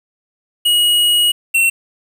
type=tone pair in turn; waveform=square; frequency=2900 / 2715 Hz; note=F#7 / F7; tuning=-35 / -50 cents; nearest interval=minor second; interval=115 cents; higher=first; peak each=-11 dBFS; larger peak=neither; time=0.65-1.32 / 1.54-1.7 s; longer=first; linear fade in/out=10 ms; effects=7-bit